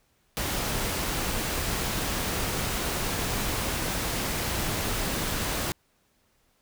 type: noise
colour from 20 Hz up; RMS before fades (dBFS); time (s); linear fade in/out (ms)
pink; -29; 0.37-5.72; 0
effects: pink hiss -68 dBFS RMS until 6.61 s